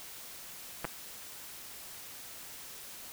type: clicks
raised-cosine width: 0.5 ms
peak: -19 dBFS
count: 2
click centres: 0.845 / 0.851 s
effects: white hiss -47 dBFS RMS until 3.12 s